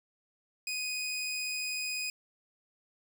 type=tone; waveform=20% pulse; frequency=2494 Hz; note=D#7; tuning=3 cents sharp; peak=-28 dBFS; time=0.67-2.1 s; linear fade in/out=2 ms; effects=none